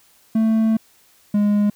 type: tone pair in turn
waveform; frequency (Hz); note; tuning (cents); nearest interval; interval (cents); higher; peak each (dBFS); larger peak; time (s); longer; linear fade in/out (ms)
triangle; 221.8 / 206.5; A3 / G#3; +14 / -10; minor second; 124; first; -12; neither; 0.35-0.77 / 1.34-1.7; first; 5
effects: white hiss -55 dBFS RMS until 1.75 s